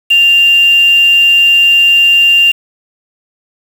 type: tone with quantisation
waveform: sine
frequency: 2788 Hz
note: F7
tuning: 4 cents flat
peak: -4 dBFS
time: 0.1-2.52 s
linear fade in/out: 10 ms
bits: 4
effects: none